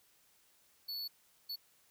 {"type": "tone bursts at uneven times", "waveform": "square", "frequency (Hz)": 4435, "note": "C#8", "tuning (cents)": 0, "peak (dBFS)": -39, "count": 2, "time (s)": [[0.88, 1.08], [1.49, 1.56]], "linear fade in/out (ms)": 10, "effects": ["white hiss -69 dBFS RMS until 1.9 s"]}